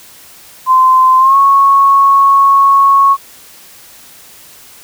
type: tone with pitch glide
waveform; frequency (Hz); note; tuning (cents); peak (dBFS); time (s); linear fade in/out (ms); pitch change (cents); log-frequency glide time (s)
sine; 1035 to 1102.9; C6 to C#6; -19 to -9; -4; 0.66-3.17; 50; +110; 1.18-1.37
effects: white hiss -38 dBFS RMS until 4.83 s